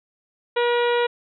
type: harmonic tone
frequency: 479.7 Hz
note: A#4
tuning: 50 cents sharp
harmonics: 1 / 2 / 3 / 4 / 5 / 6 / 7 / 8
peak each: -19 / -25 / -29 / -31 / -33 / -35 / -36 / -37 dBFS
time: 0.56-1.07 s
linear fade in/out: 10 ms
effects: none